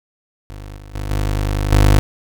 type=tone with level steps; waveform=25% pulse; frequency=50.6 Hz; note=G#1; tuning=44 cents flat; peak=-27 / -31 / -19 / -13 / -5 dBFS; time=0.5-1.99 s; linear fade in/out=0 ms; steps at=0.77 / 0.94 / 1.1 / 1.72 s; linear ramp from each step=5 ms; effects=none